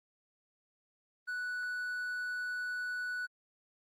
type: tone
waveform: triangle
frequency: 1480 Hz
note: F#6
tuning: in tune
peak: -33 dBFS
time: 1.27-3.27 s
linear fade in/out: 20 ms
effects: Opus 24 kbps